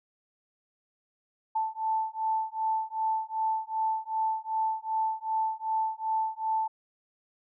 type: beating tone pair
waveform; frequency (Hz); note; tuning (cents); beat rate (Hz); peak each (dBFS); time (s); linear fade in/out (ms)
sine; 880 / 882.6; A5 / A5; 0 / +5; 2.6; -30 / -30; 1.55-6.68; 10
effects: none